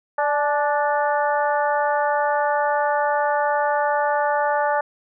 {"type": "harmonic tone with a mistuned harmonic", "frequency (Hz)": 293.7, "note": "D4", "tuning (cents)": 0, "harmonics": [2, 3, 4, 5, 6], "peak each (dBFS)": [-22, -21, -28, -28, -30], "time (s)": [0.18, 4.81], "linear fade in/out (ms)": 5, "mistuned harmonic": 3, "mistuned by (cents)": -33, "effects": []}